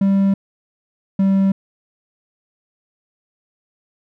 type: tone pair in turn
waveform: triangle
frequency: 196 / 194.08 Hz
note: G3 / G3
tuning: 0 / -17 cents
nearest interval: unison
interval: 17 cents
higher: first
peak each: -10 dBFS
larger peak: neither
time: 0.01-0.34 / 1.19-1.52 s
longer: neither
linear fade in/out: 5 ms
effects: none